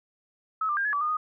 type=tone with pitch steps; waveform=sine; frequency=1289 / 1189 / 1603 / 1699 / 1152 / 1221 / 1241 Hz; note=E6 / D6 / G6 / G#6 / D6 / D#6 / D#6; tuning=-39 / +21 / +38 / +39 / -34 / -33 / -5 cents; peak=-24 dBFS; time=0.61-1.17 s; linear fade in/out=5 ms; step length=80 ms; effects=none